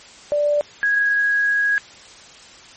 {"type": "tone pair in turn", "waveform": "sine", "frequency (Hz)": [587.3, 1653.5], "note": ["D5", "G#6"], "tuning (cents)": [0, -8], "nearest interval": "octave + tritone", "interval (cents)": 1792, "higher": "second", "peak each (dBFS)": -15, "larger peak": "neither", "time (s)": [[0.32, 0.61], [0.83, 1.78]], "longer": "second", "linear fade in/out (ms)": 0, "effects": ["white hiss -43 dBFS RMS until 2.76 s", "MP3 32 kbps"]}